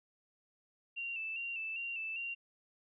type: tone with vibrato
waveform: sine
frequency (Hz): 2701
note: E7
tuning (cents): +42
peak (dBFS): -37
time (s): 0.96-2.35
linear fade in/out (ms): 20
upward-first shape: square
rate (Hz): 2.5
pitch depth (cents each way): 39
effects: none